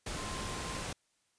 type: tone in noise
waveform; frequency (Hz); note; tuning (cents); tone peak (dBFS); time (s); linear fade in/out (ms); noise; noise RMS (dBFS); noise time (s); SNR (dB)
sine; 1046.5; C6; 0; -45; 0.17-0.82; 5; pink; -39; 0.06-0.93; -9
effects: white hiss -75 dBFS RMS until 1.38 s + resampled to 22050 Hz